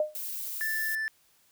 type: tone with exponential decay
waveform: sine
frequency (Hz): 610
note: D#5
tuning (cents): -34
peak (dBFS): -20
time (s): 0-0.18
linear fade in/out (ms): 2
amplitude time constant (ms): 37
type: noise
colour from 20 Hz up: violet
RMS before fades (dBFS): -36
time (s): 0.15-0.95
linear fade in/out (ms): 0
type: tone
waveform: triangle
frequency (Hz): 1760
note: A6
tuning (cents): 0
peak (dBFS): -27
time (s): 0.61-1.08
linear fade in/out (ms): 0
effects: white hiss -65 dBFS RMS until 1.51 s